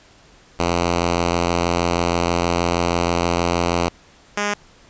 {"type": "tone pair in turn", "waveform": "5% pulse", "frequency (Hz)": [86.3, 205.7], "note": ["F2", "G#3"], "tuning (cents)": [-20, -16], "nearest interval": "octave + minor third", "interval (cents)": 1504, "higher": "second", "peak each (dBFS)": [-6, -8], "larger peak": "first", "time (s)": [[0.59, 3.89], [4.37, 4.54]], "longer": "first", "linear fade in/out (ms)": 5, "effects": ["pink hiss -50 dBFS RMS until 4.89 s", "resampled to 16000 Hz"]}